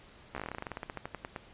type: slowing click train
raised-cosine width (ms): 0.5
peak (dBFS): -22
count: 22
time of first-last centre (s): 0.35-1.362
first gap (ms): 14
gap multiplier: 1.11
effects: pink hiss -56 dBFS RMS until 1.53 s + resampled to 8000 Hz